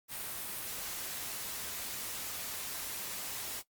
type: noise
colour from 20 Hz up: white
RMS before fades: -40 dBFS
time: 0.08-3.63 s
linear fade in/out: 50 ms
effects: noise-tail reverb RT60 0.1 s tail -17 dB re dry + Opus 32 kbps